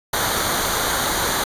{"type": "noise with comb filter", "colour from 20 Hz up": "pink", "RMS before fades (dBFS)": -21, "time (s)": [0.13, 1.44], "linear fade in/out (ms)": 5, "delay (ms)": 0.38, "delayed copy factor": -0.65, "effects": ["resampled to 32000 Hz"]}